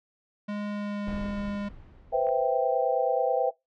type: tone with pitch glide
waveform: square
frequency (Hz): 206.6 to 203.3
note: G#3 to G#3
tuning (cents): -9 to -37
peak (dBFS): -31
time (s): 0.48-1.69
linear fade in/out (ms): 10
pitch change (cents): -28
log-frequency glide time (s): 0.67-1.22
type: noise with exponential decay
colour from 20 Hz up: brown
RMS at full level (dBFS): -34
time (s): 1.07-3.14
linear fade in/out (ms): 2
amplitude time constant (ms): 450
type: chord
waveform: sine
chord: C major seventh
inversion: third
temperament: equal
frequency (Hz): 493.9 / 523.3 / 659.3 / 784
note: B4 / C5 / E5 / G5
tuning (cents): 0 / 0 / 0 / 0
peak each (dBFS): -28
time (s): 2.12-3.51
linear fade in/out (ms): 20
type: clicks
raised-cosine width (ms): 0.5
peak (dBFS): -32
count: 2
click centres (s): 2.269 / 2.288
effects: noise-tail reverb RT60 0.2 s tail -23 dB re dry + low-pass 3000 Hz 12 dB/octave